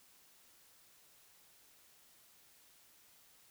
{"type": "silence", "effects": ["white hiss -65 dBFS RMS until 3.5 s"]}